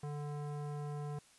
square tone with low-pass filter, 146.83 Hz, D3, in tune, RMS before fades -41 dBFS, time 0.03-1.19 s, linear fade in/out 5 ms, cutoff 1000 Hz, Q 1.2, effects white hiss -64 dBFS RMS until 1.38 s + resampled to 24000 Hz

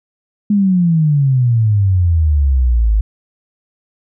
sine exponential sweep, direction down, 210.1 to 50.9 Hz, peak -9 dBFS, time 0.5-3.01 s, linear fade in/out 5 ms, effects none

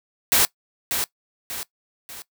white noise with echo, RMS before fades -17 dBFS, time 0.32-0.45 s, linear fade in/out 0 ms, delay 590 ms, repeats 3, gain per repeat -7 dB, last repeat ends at 2.22 s, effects noise-tail reverb RT60 0.1 s tail -20 dB re dry

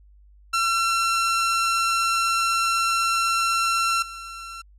sawtooth tone with level steps, 1354 Hz, E6, 46 cents sharp, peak -16 / -31 dBFS, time 0.53-4.62 s, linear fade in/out 10 ms, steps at 4.02 s, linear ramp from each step 5 ms, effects added 50 Hz sine -49 dBFS peak until 4.78 s + low-pass 10000 Hz 12 dB/octave

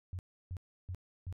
sine tone bursts, 91 Hz, F#2, 28 cents flat, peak -37 dBFS, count 4, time 0.13-1.326 s, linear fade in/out 0 ms, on 59 ms, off 320 ms, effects none

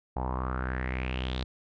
sawtooth tone with low-pass filter sweep, 63.6 Hz, C2, 48 cents flat, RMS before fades -32 dBFS, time 0.16-1.44 s, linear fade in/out 5 ms, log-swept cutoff 830 to 4000 Hz, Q 5.5, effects none

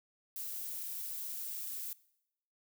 violet noise, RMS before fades -41 dBFS, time 0.36-1.93 s, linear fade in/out 2 ms, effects noise-tail reverb RT60 0.8 s tail -21 dB re dry

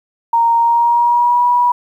sine tone with pitch glide, 929 to 971.8 Hz, A#5 to B5, -6 to -28 cents, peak -9 dBFS, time 0.33-1.72 s, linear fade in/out 5 ms, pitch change +78 cents, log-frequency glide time 0.57-1.44 s, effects 8-bit

